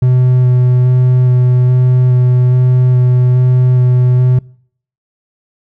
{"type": "tone with vibrato", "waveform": "triangle", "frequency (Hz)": 125.8, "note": "B2", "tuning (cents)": 32, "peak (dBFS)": -4, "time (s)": [0.02, 4.39], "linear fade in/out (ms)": 5, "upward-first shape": "square", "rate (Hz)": 1.2, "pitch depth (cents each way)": 9, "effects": ["noise-tail reverb RT60 0.6 s tail -24 dB re dry"]}